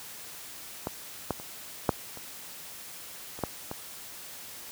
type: clicks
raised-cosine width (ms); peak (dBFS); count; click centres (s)
1; -16 / -13 / -28 / -7 / -29 / -27 / -13 / -20; 8; 0.871 / 1.307 / 1.399 / 1.892 / 2.173 / 3.39 / 3.437 / 3.714
effects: white hiss -44 dBFS RMS until 4.71 s + high-pass 60 Hz 12 dB/octave